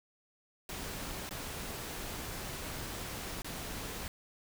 pink noise with dropouts, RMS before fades -41 dBFS, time 0.69-4.08 s, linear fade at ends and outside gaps 1 ms, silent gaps 1.292-1.309 / 3.42-3.445 s, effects none

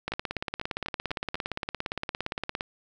two click trains, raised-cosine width 0.3 ms, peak -14 / -17 dBFS, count 45 / 6, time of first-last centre 0.08-2.609 / 0.12-1.355 s, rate 17.4 / 4.05 Hz, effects none

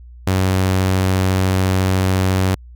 sawtooth tone, 94 Hz, F#2, 28 cents sharp, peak -10 dBFS, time 0.27-2.55 s, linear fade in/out 5 ms, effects added 60 Hz sine -36 dBFS peak until 2.75 s

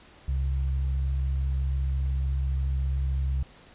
sine tone pair together, 67.5 / 133.37 Hz, C#2 / C3, -45 / +34 cents, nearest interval octave, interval 1179 cents, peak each -24 / -34 dBFS, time 0.28-3.43 s, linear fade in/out 5 ms, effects pink hiss -53 dBFS RMS until 3.74 s + resampled to 8000 Hz

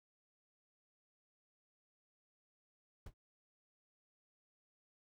brown noise with exponential decay, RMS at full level -41 dBFS, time 3.06-3.14 s, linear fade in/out 5 ms, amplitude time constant 17 ms, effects none

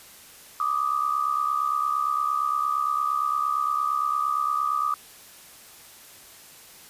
sine tone pair together, 1175.3 / 1244 Hz, D6 / D#6, +1 / -1 cents, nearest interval minor second, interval 98 cents, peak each -25 dBFS, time 0.6-4.94 s, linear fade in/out 2 ms, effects white hiss -48 dBFS RMS until 6.89 s + resampled to 32000 Hz

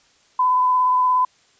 sine tone with vibrato, 1007 Hz, B5, 33 cents sharp, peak -14 dBFS, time 0.39-1.25 s, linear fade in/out 5 ms, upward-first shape sine, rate 17 Hz, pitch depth 13 cents each way, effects white hiss -57 dBFS RMS until 1.59 s + resampled to 16000 Hz

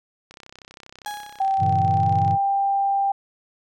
click train, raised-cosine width 0.2 ms, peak -25 dBFS, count 66, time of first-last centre 0.31-2.31 s, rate 32.5 Hz
35% pulse tone with exponential decay, 830.6 Hz, G#5, in tune, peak -25 dBFS, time 1.06-1.75 s, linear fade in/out 1 ms, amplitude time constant 150 ms
sine tone with pitch glide, 776 to 791.4 Hz, G5 to G5, -18 to +16 cents, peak -18 dBFS, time 1.4-3.12 s, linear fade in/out 5 ms, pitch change +34 cents, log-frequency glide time 1.81-2.15 s
triangle chord, G diminished seventh, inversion none, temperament equal, 98 / 116.54 / 138.59 / 164.81 Hz, G2 / Bb2 / Db3 / Fb3, 0 / 0 / 0 / 0 cents, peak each -22 / -25 / -28 / -25 dBFS, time 1.58-2.38 s, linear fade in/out 50 ms
effects none

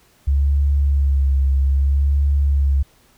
sine tone with vibrato, 69.3 Hz, C#2, in tune, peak -13 dBFS, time 0.27-2.83 s, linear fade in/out 10 ms, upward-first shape sine, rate 0.62 Hz, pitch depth 37 cents each way, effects pink hiss -55 dBFS RMS until 3.17 s

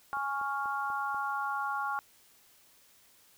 sine chord, Db major, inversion second, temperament equal, 830.6 / 1108.7 / 1396.9 Hz, Ab5 / Db6 / F6, 0 / 0 / 0 cents, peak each -35 dBFS, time 0.13-1.99 s, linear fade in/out 0 ms
click train, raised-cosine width 1 ms, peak -36 dBFS, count 5, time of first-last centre 0.17-1.146 s, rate 4.1 Hz
effects white hiss -62 dBFS RMS until 3.37 s

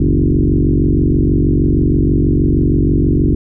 sine tone with frequency modulation, 103.83 Hz, G#2, in tune, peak -9 dBFS, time 0-3.35 s, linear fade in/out 5 ms, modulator 46.3 Hz, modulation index 5.3, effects none

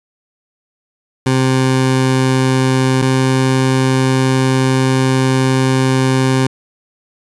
20% pulse tone pair in turn, 130.81 / 131.28 Hz, C3 / C3, 0 / +6 cents, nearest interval unison, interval 6 cents, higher second, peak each -6 dBFS, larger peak neither, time 1.26-3.02 / 3.02-6.47 s, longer second, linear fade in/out 5 ms, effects resampled to 24000 Hz

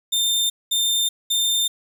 sawtooth tone bursts, 3610 Hz, A7, 44 cents sharp, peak -15 dBFS, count 3, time 0.12-1.68 s, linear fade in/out 10 ms, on 380 ms, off 210 ms, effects 9-bit

